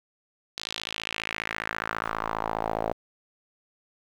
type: tone with band-pass filter sweep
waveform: sawtooth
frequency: 54.8 Hz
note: A1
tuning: 6 cents flat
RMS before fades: -32 dBFS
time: 0.57-2.93 s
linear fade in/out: 5 ms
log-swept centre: 4200 to 630 Hz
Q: 2.6
effects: 9-bit